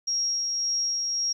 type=tone with tremolo; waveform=sine; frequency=5600 Hz; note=F8; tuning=4 cents sharp; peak=-23 dBFS; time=0.07-1.33 s; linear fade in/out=10 ms; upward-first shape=sine; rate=1.8 Hz; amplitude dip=25%; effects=10-bit